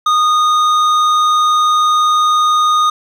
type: tone with hard clipping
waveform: sine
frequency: 1233 Hz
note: D#6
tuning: 16 cents flat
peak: -11 dBFS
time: 0.06-2.9 s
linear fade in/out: 5 ms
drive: 9 dB
effects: none